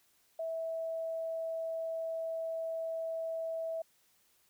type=tone; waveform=sine; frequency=653 Hz; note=E5; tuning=17 cents flat; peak=-34 dBFS; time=0.39-3.82 s; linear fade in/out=5 ms; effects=white hiss -70 dBFS RMS until 4.49 s